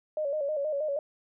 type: tone with vibrato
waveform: sine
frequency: 587.3 Hz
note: D5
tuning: in tune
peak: -27 dBFS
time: 0.17-0.99 s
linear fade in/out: 2 ms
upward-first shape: square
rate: 6.3 Hz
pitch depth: 78 cents each way
effects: none